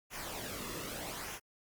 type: noise with flanger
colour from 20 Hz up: pink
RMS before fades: -42 dBFS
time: 0.1-1.4 s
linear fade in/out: 50 ms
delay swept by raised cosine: 0.23 to 1.33 ms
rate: 0.81 Hz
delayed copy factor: -0.55
effects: Opus 48 kbps